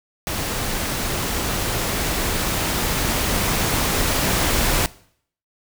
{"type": "noise with level ramp", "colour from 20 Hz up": "pink", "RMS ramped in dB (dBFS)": [-25, -19], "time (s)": [0.27, 4.86], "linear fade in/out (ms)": 0, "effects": ["noise-tail reverb RT60 0.6 s tail -20 dB re dry"]}